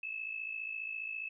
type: tone with amplitude modulation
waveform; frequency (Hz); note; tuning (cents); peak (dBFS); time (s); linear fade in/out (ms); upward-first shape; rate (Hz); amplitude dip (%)
sine; 2606; E7; -20; -34; 0.03-1.29; 5; sine; 54.8; 70
effects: none